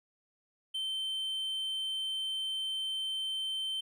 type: tone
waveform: triangle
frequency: 3100 Hz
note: G7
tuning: 20 cents flat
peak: -31 dBFS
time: 0.74-3.81 s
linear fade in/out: 10 ms
effects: none